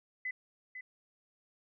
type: tone with echo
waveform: sine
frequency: 2015 Hz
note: B6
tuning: 34 cents sharp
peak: -34 dBFS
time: 0.25-0.31 s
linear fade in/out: 5 ms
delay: 500 ms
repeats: 1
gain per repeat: -8 dB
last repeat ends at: 0.81 s
effects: none